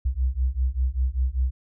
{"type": "beating tone pair", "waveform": "sine", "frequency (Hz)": [61.74, 66.84], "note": ["B1", "C2"], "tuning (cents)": [0, 38], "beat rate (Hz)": 5.1, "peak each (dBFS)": -24, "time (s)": [0.05, 1.51], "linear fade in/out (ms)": 10, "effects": []}